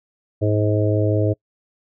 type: harmonic tone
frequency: 105.6 Hz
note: G#2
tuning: 29 cents sharp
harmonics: 1 / 3 / 4 / 5 / 6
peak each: -18 / -23 / -24 / -25 / -26 dBFS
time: 0.41-1.34 s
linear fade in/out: 20 ms
effects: noise-tail reverb RT60 0.1 s tail -26 dB re dry